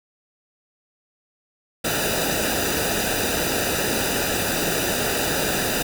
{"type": "noise with comb filter", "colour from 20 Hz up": "pink", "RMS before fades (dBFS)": -23, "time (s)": [1.84, 5.83], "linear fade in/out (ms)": 10, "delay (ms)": 0.92, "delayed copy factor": -0.75, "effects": []}